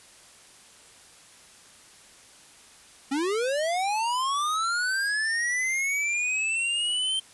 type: linear sweep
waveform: square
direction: up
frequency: 261.6 to 3136 Hz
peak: -25 dBFS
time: 3.11-7.2 s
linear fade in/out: 10 ms
effects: white hiss -52 dBFS RMS until 7.33 s + resampled to 24000 Hz